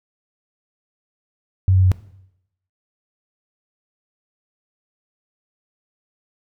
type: tone with pitch steps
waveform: sine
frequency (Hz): 94.2 / 93.44 / 92.69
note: F#2 / F#2 / F#2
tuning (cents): +32 / +18 / +4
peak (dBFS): -11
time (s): 1.68-1.917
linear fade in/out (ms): 0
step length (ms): 79
effects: noise-tail reverb RT60 0.8 s tail -17 dB re dry